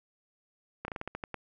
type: slowing click train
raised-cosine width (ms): 0.5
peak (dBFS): -21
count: 9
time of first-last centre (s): 0.85-1.343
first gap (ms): 31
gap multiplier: 1.19
effects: none